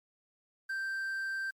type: tone with quantisation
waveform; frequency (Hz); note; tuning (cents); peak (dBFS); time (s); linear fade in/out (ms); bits
triangle; 1568; G6; 0; -31; 0.69-1.51; 10; 10
effects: MP3 96 kbps